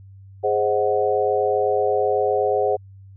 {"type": "chord", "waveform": "sine", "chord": "Ab dominant seventh", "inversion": "none", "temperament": "equal", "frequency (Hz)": [415.3, 523.3, 622.3, 740], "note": ["Ab4", "C5", "Eb5", "Gb5"], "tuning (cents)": [0, 0, 0, 0], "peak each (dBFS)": [-21, -22, -26, -23], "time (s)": [0.43, 2.77], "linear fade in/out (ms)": 20, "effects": ["added 97 Hz sine -41 dBFS peak until 3.16 s"]}